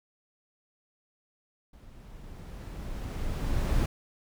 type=noise with level ramp; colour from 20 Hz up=brown; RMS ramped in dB=-51 to -25 dBFS; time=1.73-3.86 s; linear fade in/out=5 ms; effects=none